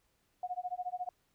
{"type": "tone with tremolo", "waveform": "sine", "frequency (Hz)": 724, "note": "F#5", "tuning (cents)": -38, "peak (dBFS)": -32, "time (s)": [0.43, 1.09], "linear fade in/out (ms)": 2, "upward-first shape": "sine", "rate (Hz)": 14, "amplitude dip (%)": 100, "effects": ["pink hiss -75 dBFS RMS until 1.34 s"]}